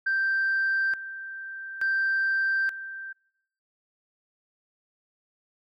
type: tone with tremolo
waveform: sine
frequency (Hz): 1568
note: G6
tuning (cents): 0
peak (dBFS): -21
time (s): 0.06-3.13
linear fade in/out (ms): 10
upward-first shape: square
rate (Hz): 0.57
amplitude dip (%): 80
effects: noise-tail reverb RT60 0.8 s tail -26 dB re dry + tanh soft clip ceiling -19 dBFS